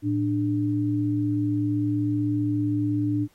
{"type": "tone pair together", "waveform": "sine", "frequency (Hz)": [112.6, 295.8], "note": ["A2", "D4"], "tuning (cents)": [40, 13], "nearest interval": "octave + perfect fourth", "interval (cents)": 1673, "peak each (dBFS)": [-26, -23], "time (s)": [0.02, 3.28], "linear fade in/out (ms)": 50, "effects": ["pink hiss -63 dBFS RMS until 3.34 s", "AAC 48 kbps"]}